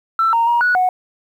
sine tone with pitch steps, 1334 / 925 / 948 / 1468 / 736 Hz, E6 / A#5 / A#5 / F#6 / F#5, +20 / -14 / +29 / -14 / -9 cents, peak -11 dBFS, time 0.19-0.89 s, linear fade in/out 2 ms, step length 140 ms, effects tanh soft clip ceiling -8 dBFS + 8-bit

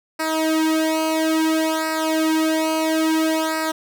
sawtooth tone with flanger, 317.6 Hz, D#4, 36 cents sharp, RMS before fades -20 dBFS, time 0.19-3.72 s, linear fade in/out 10 ms, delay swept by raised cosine 0.3 to 2.6 ms, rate 0.59 Hz, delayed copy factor -1, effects none

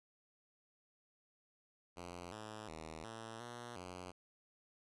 5% pulse tone with pitch steps, 87.9 / 108 / 79.5 / 112.5 / 119.9 / 90.5 Hz, F2 / A2 / D#2 / A2 / A#2 / F#2, +12 / -32 / +38 / +39 / +49 / -38 cents, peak -36 dBFS, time 1.96-4.12 s, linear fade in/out 20 ms, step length 360 ms, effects resampled to 24000 Hz

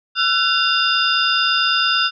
sine tone cluster, 1345 / 1494 / 2791 / 3573 / 4934 Hz, E6 / F#6 / F7 / A7 / D#8, +34 / +16 / -2 / +26 / -15 cents, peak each -21 dBFS, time 0.15-2.11 s, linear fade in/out 50 ms, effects none

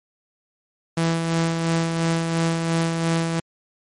sawtooth tone with tremolo, 165.3 Hz, E3, 5 cents sharp, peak -14 dBFS, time 0.97-3.4 s, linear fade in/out 5 ms, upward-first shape sine, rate 2.9 Hz, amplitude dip 40%, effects MP3 48 kbps

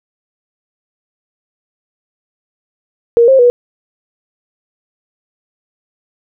sine tone with pitch steps, 469.2 / 532 / 485.9 Hz, A#4 / C5 / B4, +11 / +29 / -28 cents, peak -4 dBFS, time 3.17-3.5 s, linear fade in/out 0 ms, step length 110 ms, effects none

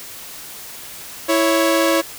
sawtooth tone pair together, 329.6 / 554.3 Hz, E4 / C#5, 0 / 0 cents, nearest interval major sixth, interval 900 cents, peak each -13 dBFS, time 1.28-2.02 s, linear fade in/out 20 ms, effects white hiss -35 dBFS RMS until 2.18 s

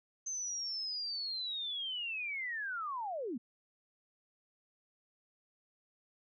sine linear sweep, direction down, 6272 to 207.7 Hz, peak -36 dBFS, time 0.26-3.38 s, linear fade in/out 10 ms, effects none

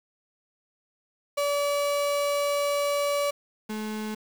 35% pulse tone pair in turn, 574 / 215 Hz, D5 / A3, -40 / -40 cents, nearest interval octave + perfect fourth, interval 1700 cents, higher first, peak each -22 / -28 dBFS, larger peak first, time 1.37-3.31 / 3.69-4.15 s, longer first, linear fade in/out 10 ms, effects 8-bit

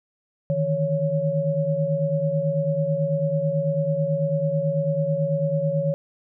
sine tone cluster, 151.1 / 160.2 / 557 Hz, D3 / E3 / C#5, +50 / -49 / +8 cents, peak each -26 / -25 / -23 dBFS, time 0.5-5.94 s, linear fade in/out 0 ms, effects none

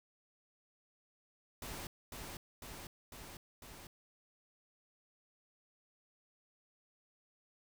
pink noise with echo, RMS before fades -45 dBFS, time 1.62-1.87 s, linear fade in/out 2 ms, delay 500 ms, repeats 4, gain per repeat -2 dB, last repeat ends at 3.87 s, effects none

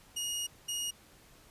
20% pulse tone pair in turn, 2872 / 2872 Hz, F7 / F7, +48 / +48 cents, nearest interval unison, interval 0 cents, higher neither, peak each -28 dBFS, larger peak neither, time 0.16-0.47 / 0.68-0.91 s, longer first, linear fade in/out 10 ms, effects pink hiss -59 dBFS RMS until 1.5 s + resampled to 32000 Hz

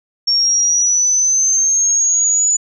sine linear sweep, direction up, 5490 to 6950 Hz, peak -11 dBFS, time 0.27-2.57 s, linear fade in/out 10 ms, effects none

